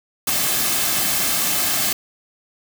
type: noise with comb filter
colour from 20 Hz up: white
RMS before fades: -20 dBFS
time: 0.27-1.93 s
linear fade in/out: 5 ms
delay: 2.1 ms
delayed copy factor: -0.5
effects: none